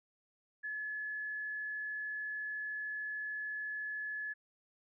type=tone with frequency modulation; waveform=sine; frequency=1710 Hz; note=A6; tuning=50 cents flat; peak=-37 dBFS; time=0.63-4.34 s; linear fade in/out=20 ms; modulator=46.4 Hz; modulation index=0.25; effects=none